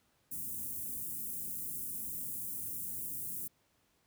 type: band-stop noise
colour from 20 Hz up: white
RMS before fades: -40 dBFS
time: 0.31-3.48 s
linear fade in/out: 10 ms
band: 290 to 9300 Hz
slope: 24 dB/octave
effects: pink hiss -73 dBFS RMS until 4.06 s + high-pass 60 Hz 12 dB/octave